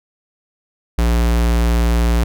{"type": "tone", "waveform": "square", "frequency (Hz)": 58.27, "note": "A#1", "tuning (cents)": 0, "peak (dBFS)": -13, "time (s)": [0.98, 2.24], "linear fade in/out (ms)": 5, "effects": []}